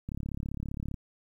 click train, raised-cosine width 5 ms, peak -23 dBFS, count 31, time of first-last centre 0.09-0.942 s, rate 35.2 Hz, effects 10-bit

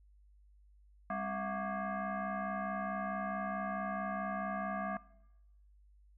sine tone with frequency modulation, 263.8 Hz, C4, 14 cents sharp, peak -34 dBFS, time 1.1-4.97 s, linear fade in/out 2 ms, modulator 463 Hz, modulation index 2.7, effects noise-tail reverb RT60 0.9 s tail -21 dB re dry + added 50 Hz sine -60 dBFS peak until 6.17 s

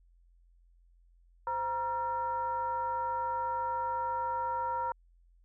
sine tone with frequency modulation, 943 Hz, A#5, 20 cents sharp, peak -30 dBFS, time 1.47-4.92 s, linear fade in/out 2 ms, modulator 424 Hz, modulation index 0.65, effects added 43 Hz sine -60 dBFS peak until 5.44 s

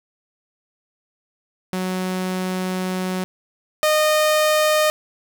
sawtooth tone pair in turn, 185 / 613.9 Hz, F#3 / D#5, 0 / -23 cents, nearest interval octave + major sixth, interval 2077 cents, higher second, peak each -18 / -11 dBFS, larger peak second, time 1.73-3.24 / 3.83-4.9 s, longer first, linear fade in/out 0 ms, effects 8-bit

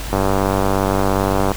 click train, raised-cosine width 1 ms, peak -3 dBFS, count 136, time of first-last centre 0.13-1.517 s, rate 97.3 Hz, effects added 50 Hz sine -26 dBFS peak until 1.56 s + pink hiss -30 dBFS RMS until 1.56 s

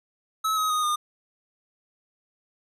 square tone with pitch steps, 1293 / 1267.1 / 1241.8 / 1216.9 Hz, E6 / D#6 / D#6 / D#6, -34 / +31 / -4 / -39 cents, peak -23 dBFS, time 0.44-0.96 s, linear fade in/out 10 ms, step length 130 ms, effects resampled to 32000 Hz

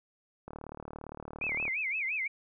click train, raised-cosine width 1 ms, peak -28 dBFS, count 46, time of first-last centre 0.48-1.68 s, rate 37.5 Hz
sine tone with vibrato, 2317 Hz, D7, 24 cents flat, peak -30 dBFS, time 1.41-2.28 s, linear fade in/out 10 ms, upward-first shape sine, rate 5.8 Hz, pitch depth 210 cents each way
effects none

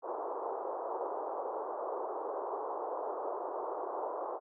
pink band-pass noise, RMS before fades -38 dBFS, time 0.02-4.4 s, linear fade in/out 50 ms, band 380 to 1100 Hz, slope 48 dB/octave, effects none

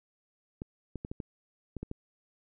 clicks, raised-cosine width 3 ms, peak -24 dBFS, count 8, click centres 0.619 / 0.957 / 1.049 / 1.115 / 1.202 / 1.767 / 1.83 / 1.914 s, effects none

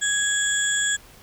sine tone cluster, 1662 / 3357 / 7040 / 7670 Hz, G#6 / G#7 / A8 / A#8, +1 / +18 / 0 / +48 cents, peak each -23 / -27 / -28 / -25 dBFS, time 0.01-0.97 s, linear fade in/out 20 ms, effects tanh soft clip ceiling -10 dBFS + pink hiss -49 dBFS RMS until 1.22 s

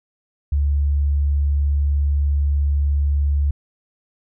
sine tone, 71.6 Hz, D2, 43 cents flat, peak -15 dBFS, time 0.52-3.51 s, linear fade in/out 5 ms, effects none

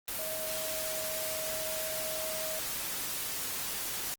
sine tone in noise, 632 Hz, D#5, 27 cents sharp, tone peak -38 dBFS, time 0.19-2.59 s, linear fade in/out 0 ms, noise white, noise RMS -36 dBFS, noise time 0.08-4.14 s, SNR -5 dB, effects Opus 24 kbps

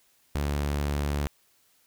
sawtooth tone, 72.3 Hz, D2, 27 cents flat, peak -22 dBFS, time 0.35-1.27 s, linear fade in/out 0 ms, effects white hiss -65 dBFS RMS until 1.86 s

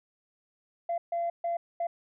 sine tone bursts at uneven times, 684 Hz, F5, 36 cents flat, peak -26 dBFS, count 4, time 0.89-0.98 / 1.12-1.3 / 1.44-1.57 / 1.8-1.87 s, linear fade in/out 5 ms, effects tanh soft clip ceiling -24 dBFS

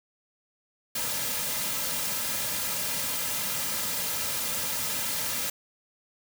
white noise with comb filter, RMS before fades -30 dBFS, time 0.95-5.5 s, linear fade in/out 5 ms, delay 2.7 ms, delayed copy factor -0.6, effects none

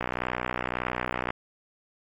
click train, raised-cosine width 0.5 ms, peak -13 dBFS, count 81, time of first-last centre 0.01-1.304 s, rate 61.8 Hz, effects AAC 48 kbps

